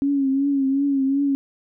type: tone with vibrato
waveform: sine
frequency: 275.1 Hz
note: C#4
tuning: 13 cents flat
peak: -17 dBFS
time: 0.02-1.35 s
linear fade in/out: 0 ms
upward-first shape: triangle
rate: 2.7 Hz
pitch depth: 62 cents each way
effects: none